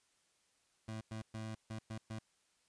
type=tone bursts at uneven times; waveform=25% pulse; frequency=110 Hz; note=A2; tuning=in tune; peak=-38 dBFS; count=6; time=0.88-1.01 / 1.11-1.22 / 1.34-1.55 / 1.7-1.79 / 1.9-1.98 / 2.1-2.19 s; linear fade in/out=5 ms; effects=white hiss -75 dBFS RMS until 2.68 s + resampled to 22050 Hz